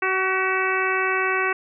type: harmonic tone with a mistuned harmonic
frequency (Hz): 377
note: F#4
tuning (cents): +32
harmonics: 1 / 2 / 3 / 4 / 5 / 6 / 7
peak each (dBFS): -26 / -31 / -26 / -26 / -27 / -29 / -29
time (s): 0.02-1.53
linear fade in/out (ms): 5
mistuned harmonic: 5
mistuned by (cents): +29
effects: none